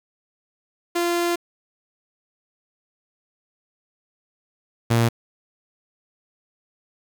sawtooth tone pair in turn, 345.4 / 116.4 Hz, F4 / A#2, -19 / -2 cents, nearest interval octave + perfect fifth, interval 1883 cents, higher first, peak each -16 / -12 dBFS, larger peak second, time 0.95-1.36 / 4.9-5.09 s, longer first, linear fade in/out 10 ms, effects 7-bit

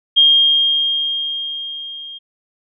sine tone with level ramp, 3224 Hz, G7, 48 cents sharp, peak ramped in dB -6 to -30 dBFS, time 0.16-2.19 s, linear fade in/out 20 ms, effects none

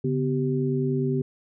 sine tone cluster, 141.6 / 251.8 / 388.4 Hz, C#3 / B3 / G4, +37 / +34 / -16 cents, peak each -25 / -27 / -27 dBFS, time 0.04-1.22 s, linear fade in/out 5 ms, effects none

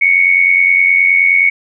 sine tone with amplitude modulation, 2217 Hz, C#7, in tune, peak -4 dBFS, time 0.01-1.5 s, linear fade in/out 10 ms, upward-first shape sine, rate 89.6 Hz, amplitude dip 65%, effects none

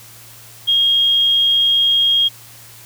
sine tone, 3255 Hz, G#7, 36 cents flat, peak -11 dBFS, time 0.67-2.29 s, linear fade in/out 20 ms, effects added 115 Hz sine -46 dBFS peak until 2.85 s + white hiss -41 dBFS RMS until 2.85 s

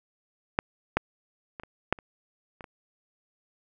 clicks, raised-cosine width 0.5 ms, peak -7 / -7 / -23 / -27 / -7 / -30 / -26 / -27 dBFS, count 8, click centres 0.589 / 0.97 / 1.598 / 1.635 / 1.926 / 1.988 / 2.608 / 2.642 s, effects none

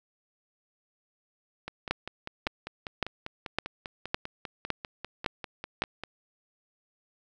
two click trains, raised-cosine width 0.3 ms, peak -20 / -10 dBFS, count 23 / 8, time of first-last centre 1.68-6.036 / 1.91-5.821 s, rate 5.05 / 1.79 Hz, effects none

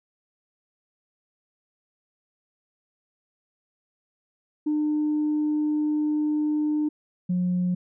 sine tone pair in turn, 301.7 / 179.86 Hz, D4 / F#3, +47 / -49 cents, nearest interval major sixth, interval 896 cents, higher first, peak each -20 dBFS, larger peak neither, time 4.66-6.89 / 7.29-7.75 s, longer first, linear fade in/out 10 ms, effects tanh soft clip ceiling -18 dBFS

